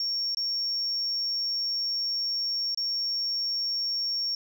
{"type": "tone with dropouts", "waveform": "sine", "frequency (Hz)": 5510, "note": "F8", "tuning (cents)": -24, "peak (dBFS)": -25, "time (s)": [0, 4.35], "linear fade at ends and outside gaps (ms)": 2, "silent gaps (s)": [[0.348, 0.37], [2.747, 2.774]], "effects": ["tanh soft clip ceiling -22 dBFS", "11-bit"]}